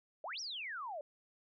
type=exponential two-way sweep; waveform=sine; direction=up then down; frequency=560 to 5850 to 560 Hz; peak=-40 dBFS; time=0.24-1.01 s; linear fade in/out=2 ms; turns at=0.4 s; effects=none